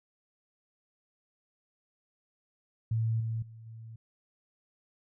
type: tone with level steps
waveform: sine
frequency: 112.7 Hz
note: A2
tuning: 42 cents sharp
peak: -26 / -30 / -46 / -43 dBFS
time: 2.91-3.96 s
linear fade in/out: 5 ms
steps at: 3.2 / 3.42 / 3.66 s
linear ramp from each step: 5 ms
effects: none